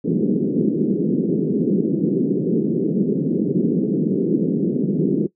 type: band-pass noise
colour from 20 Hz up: pink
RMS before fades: -19 dBFS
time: 0.04-5.27 s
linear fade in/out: 10 ms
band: 160 to 420 Hz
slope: 48 dB/octave
effects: noise-tail reverb RT60 0.1 s tail -18 dB re dry